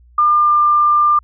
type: tone with pitch glide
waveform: sine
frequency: 1202 to 1194.4 Hz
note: D6 to D6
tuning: +40 to +29 cents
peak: -9 dBFS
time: 0.18-1.19 s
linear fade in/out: 5 ms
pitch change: -11 cents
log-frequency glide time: 0.3-0.65 s
effects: added 60 Hz sine -44 dBFS peak until 1.23 s